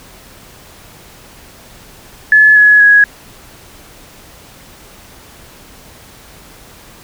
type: tone with pitch steps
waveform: sine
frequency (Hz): 1717 / 1691.4 / 1666.2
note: A6 / G#6 / G#6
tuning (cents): -43 / +31 / +5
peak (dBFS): -3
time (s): 2.32-3.04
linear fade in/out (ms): 2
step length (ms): 240
effects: pink hiss -39 dBFS RMS until 7.03 s